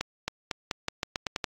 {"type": "accelerating click train", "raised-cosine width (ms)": 0.2, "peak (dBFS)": -11, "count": 10, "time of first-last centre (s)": [0.01, 1.442], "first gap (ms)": 270, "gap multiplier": 0.86, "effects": ["AAC 48 kbps"]}